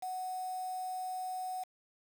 sine tone with quantisation, 740 Hz, F#5, in tune, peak -36 dBFS, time 0.02-1.64 s, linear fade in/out 10 ms, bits 8, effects none

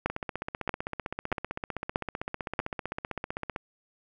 two click trains, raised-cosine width 0.5 ms, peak -11 / -17 dBFS, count 5 / 55, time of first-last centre 0.06-2.592 / 0.1-3.562 s, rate 1.58 / 15.6 Hz, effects none

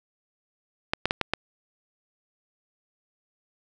clicks, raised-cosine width 0.3 ms, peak -7 dBFS, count 5, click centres 0.935 / 1.056 / 1.109 / 1.213 / 1.336 s, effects none

